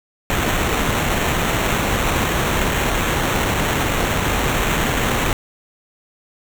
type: noise with sample-and-hold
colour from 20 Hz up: pink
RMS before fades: -19 dBFS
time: 0.3-5.33 s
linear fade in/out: 0 ms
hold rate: 4900 Hz
effects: none